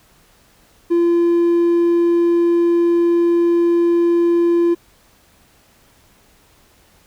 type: tone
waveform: triangle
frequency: 342.4 Hz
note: F4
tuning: 34 cents flat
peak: -9 dBFS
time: 0.9-4.75 s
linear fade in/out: 20 ms
effects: tanh soft clip ceiling -5 dBFS + pink hiss -53 dBFS RMS until 7.06 s